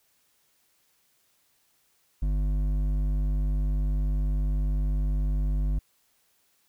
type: tone with hard clipping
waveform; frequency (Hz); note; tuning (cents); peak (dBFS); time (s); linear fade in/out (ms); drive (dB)
sine; 50; G1; +35; -25; 2.22-5.79; 5; 9
effects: white hiss -68 dBFS RMS until 6.68 s